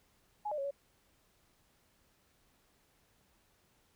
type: tone with pitch steps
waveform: sine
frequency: 838 / 602 / 552 / 562 Hz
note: G#5 / D5 / C#5 / C#5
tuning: +15 / +43 / -7 / +24 cents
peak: -34 dBFS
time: 0.45-0.71 s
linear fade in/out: 10 ms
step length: 65 ms
effects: pink hiss -71 dBFS RMS until 3.95 s